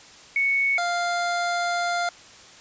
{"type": "tone pair in turn", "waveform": ["sine", "25% pulse"], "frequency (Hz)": [2217, 698.3], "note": ["C#7", "F5"], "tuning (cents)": [0, 0], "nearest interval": "octave + minor sixth", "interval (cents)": 2000, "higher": "first", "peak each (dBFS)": -19, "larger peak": "neither", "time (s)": [[0.36, 0.78], [0.78, 2.09]], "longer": "second", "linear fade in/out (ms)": 2, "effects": ["white hiss -47 dBFS RMS until 2.6 s", "resampled to 16000 Hz"]}